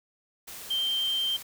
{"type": "tone in noise", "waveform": "sine", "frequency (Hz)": 3145, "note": "G7", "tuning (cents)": 5, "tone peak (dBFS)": -25, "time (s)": [0.7, 1.37], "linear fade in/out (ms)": 10, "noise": "white", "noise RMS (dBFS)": -42, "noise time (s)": [0.47, 1.43], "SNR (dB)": 14, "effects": []}